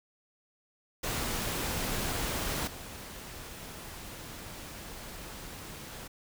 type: noise with level steps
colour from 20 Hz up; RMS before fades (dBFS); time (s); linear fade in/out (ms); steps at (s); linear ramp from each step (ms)
pink; -33 / -44; 1.03-6.08; 10; 2.67; 5
effects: none